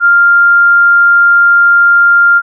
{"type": "tone", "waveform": "sine", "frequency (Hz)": 1396.9, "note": "F6", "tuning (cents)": 0, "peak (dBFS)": -3, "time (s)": [0, 2.42], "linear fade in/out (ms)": 50, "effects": []}